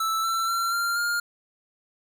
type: tone with pitch steps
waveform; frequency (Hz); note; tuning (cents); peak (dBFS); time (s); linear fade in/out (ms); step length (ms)
square; 1318.5 / 1340.8 / 1363.4 / 1386.5 / 1409.9; E6 / E6 / F6 / F6 / F6; 0 / +29 / -42 / -13 / +16; -24; 0-1.2; 5; 240
effects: 11-bit